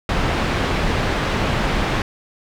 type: low-pass noise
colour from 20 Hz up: pink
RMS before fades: -20 dBFS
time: 0.09-2.02 s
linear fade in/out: 2 ms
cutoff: 3000 Hz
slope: 12 dB/octave
effects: none